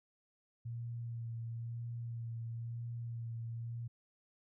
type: tone with vibrato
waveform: sine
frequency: 116.54 Hz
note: A#2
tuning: in tune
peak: -39 dBFS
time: 0.65-3.88 s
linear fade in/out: 10 ms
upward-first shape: sine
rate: 1 Hz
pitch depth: 21 cents each way
effects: none